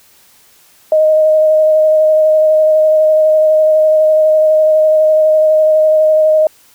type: tone with vibrato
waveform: sine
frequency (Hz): 622.3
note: D#5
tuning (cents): 0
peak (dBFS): -6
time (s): 0.92-6.47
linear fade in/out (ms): 2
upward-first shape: square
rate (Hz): 12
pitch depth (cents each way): 10
effects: white hiss -47 dBFS RMS until 6.74 s